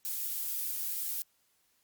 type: noise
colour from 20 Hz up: violet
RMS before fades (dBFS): -35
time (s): 0.05-1.22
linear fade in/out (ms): 0
effects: white hiss -72 dBFS RMS until 1.83 s + Opus 48 kbps